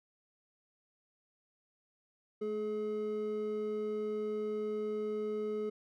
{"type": "tone pair together", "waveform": "triangle", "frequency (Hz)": [214.7, 424.5], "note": ["A3", "G#4"], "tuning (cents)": [-42, 38], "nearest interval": "octave", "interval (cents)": 1180, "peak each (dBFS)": [-39, -32], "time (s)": [2.41, 5.7], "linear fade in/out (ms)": 10, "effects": []}